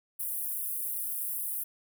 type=high-pass noise; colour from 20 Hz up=pink; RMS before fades=-34 dBFS; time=0.19-1.64 s; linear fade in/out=10 ms; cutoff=10000 Hz; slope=48 dB/octave; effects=none